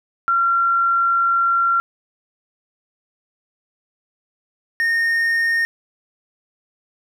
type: tone pair in turn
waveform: sine / triangle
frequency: 1371 / 1839.1 Hz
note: F6 / A#6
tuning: -32 / -24 cents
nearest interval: perfect fourth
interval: 508 cents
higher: second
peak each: -14 dBFS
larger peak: neither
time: 0.28-1.8 / 4.8-5.65 s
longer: first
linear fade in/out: 0 ms
effects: none